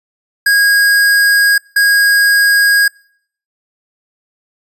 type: tone pair in turn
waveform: square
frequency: 1639 / 1639 Hz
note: G#6 / G#6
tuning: -23 / -23 cents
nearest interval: unison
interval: 0 cents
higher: neither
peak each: -8 dBFS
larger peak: neither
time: 0.46-1.58 / 1.76-2.88 s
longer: neither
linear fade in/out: 5 ms
effects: noise-tail reverb RT60 0.6 s tail -25 dB re dry + resampled to 32000 Hz